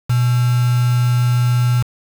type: tone with quantisation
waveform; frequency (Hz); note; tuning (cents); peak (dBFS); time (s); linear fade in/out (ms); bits
sine; 122.4; B2; -15; -12; 0.09-1.83; 10; 4
effects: none